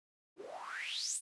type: noise with band-pass filter sweep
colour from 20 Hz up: white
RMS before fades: -41 dBFS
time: 0.36-1.21 s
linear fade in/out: 50 ms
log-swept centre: 330 to 10000 Hz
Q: 9.4
effects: resampled to 24000 Hz